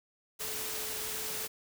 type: tone in noise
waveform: sine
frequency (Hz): 433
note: A4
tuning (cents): -28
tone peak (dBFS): -47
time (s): 0.39-1.48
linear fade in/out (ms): 20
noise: white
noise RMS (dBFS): -37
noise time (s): 0.39-1.48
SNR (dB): -13
effects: none